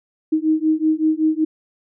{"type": "beating tone pair", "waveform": "sine", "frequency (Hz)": [311.1, 316.4], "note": ["D#4", "D#4"], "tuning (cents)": [0, 29], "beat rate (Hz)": 5.3, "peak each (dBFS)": -18, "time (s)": [0.32, 1.45], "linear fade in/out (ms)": 10, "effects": []}